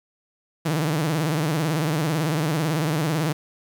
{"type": "tone with vibrato", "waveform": "sawtooth", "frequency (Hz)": 155.56, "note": "D#3", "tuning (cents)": 0, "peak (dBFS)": -17, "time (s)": [0.65, 3.33], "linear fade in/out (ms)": 10, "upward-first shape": "sine", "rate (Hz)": 18, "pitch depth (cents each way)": 140, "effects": ["8-bit"]}